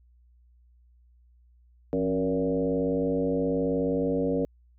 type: tone with frequency modulation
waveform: sine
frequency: 370 Hz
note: F#4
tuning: in tune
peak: -23 dBFS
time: 1.93-4.45 s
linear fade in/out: 0 ms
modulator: 99 Hz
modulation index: 2
effects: added 60 Hz sine -56 dBFS peak until 4.78 s